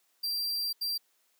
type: tone bursts at uneven times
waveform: 45% pulse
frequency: 4721 Hz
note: D8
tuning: 8 cents sharp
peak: -29 dBFS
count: 2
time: 0.23-0.73 / 0.81-0.98 s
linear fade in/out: 10 ms
effects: white hiss -71 dBFS RMS until 1.39 s + high-pass 300 Hz 12 dB/octave